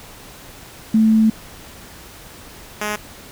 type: tone pair in turn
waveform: sine / 5% pulse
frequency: 220 / 209.9 Hz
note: A3 / G#3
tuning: 0 / +19 cents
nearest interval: minor second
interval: 81 cents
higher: first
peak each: -10 dBFS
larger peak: neither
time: 0.94-1.3 / 2.81-2.96 s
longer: first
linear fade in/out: 5 ms
effects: pink hiss -40 dBFS RMS until 3.31 s

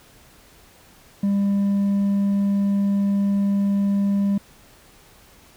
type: tone with hard clipping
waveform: sine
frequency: 199.6 Hz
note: G3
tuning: 32 cents sharp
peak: -18 dBFS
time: 1.23-4.38 s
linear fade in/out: 5 ms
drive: 2 dB
effects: pink hiss -51 dBFS RMS until 5.56 s

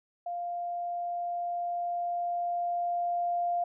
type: tone with level ramp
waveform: sine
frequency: 698.5 Hz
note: F5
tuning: in tune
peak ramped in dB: -32 to -26 dBFS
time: 0.26-3.64 s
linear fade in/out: 5 ms
effects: none

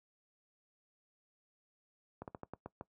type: slowing click train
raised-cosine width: 1 ms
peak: -29 dBFS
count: 7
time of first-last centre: 2.22-2.811 s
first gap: 58 ms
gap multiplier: 1.21
effects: noise-tail reverb RT60 0.1 s tail -20 dB re dry + high-pass 80 Hz 12 dB/octave

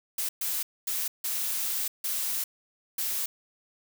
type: noise bursts at uneven times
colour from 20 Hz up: blue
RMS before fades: -30 dBFS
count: 6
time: 0.18-0.29 / 0.41-0.63 / 0.87-1.08 / 1.24-1.88 / 2.04-2.44 / 2.98-3.26 s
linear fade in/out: 5 ms
effects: none

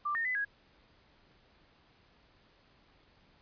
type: tone with pitch steps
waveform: sine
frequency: 1180 / 1833 / 2008 / 1650 Hz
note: D6 / A#6 / B6 / G#6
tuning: +8 / -30 / +28 / -12 cents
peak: -30 dBFS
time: 0.05-0.45 s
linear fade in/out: 10 ms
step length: 100 ms
effects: pink hiss -65 dBFS RMS until 3.41 s + resampled to 11025 Hz

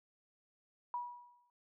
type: tone with exponential decay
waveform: sine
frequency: 970 Hz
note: B5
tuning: 31 cents flat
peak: -34 dBFS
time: 0.94-1.5 s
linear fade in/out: 1 ms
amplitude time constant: 120 ms
effects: none

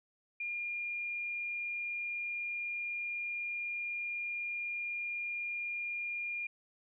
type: tone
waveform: sine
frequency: 2412 Hz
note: D7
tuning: 46 cents sharp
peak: -35 dBFS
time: 0.4-6.47 s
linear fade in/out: 5 ms
effects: none

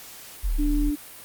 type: exponential two-way sweep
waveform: sine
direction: down then up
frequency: 51.5 to 34.65 to 40.62 Hz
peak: -21 dBFS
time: 0.43-0.91 s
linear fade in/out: 20 ms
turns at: 0.55 s
type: tone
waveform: sine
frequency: 293.7 Hz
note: D4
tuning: in tune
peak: -23 dBFS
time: 0.58-0.96 s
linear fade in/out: 20 ms
effects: white hiss -43 dBFS RMS until 1.24 s + Opus 48 kbps

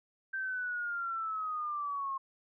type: linear sweep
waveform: sine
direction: down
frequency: 1568 to 1069 Hz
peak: -33 dBFS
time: 0.33-2.18 s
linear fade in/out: 10 ms
effects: none

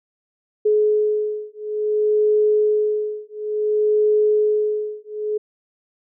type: beating tone pair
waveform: sine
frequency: 423.8 / 424.37 Hz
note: G#4 / G#4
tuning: +35 / +37 cents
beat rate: 0.57 Hz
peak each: -19 dBFS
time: 0.65-5.38 s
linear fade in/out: 10 ms
effects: none

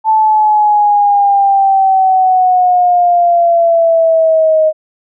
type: exponential sweep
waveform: sine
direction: down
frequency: 880 to 623 Hz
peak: -6 dBFS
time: 0.04-4.73 s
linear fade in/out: 50 ms
effects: none

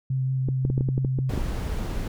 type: tone with vibrato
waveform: sine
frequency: 131.3 Hz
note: C3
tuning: 6 cents sharp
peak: -22 dBFS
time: 0.1-1.3 s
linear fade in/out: 5 ms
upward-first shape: sine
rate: 5.6 Hz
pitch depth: 13 cents each way
type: clicks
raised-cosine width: 3 ms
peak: -14 dBFS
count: 11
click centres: 0.487 / 0.651 / 0.701 / 0.779 / 0.809 / 0.888 / 0.979 / 1.048 / 1.188 / 1.337 / 1.377 s
type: noise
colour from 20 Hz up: brown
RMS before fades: -28 dBFS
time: 1.29-2.08 s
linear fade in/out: 5 ms
effects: none

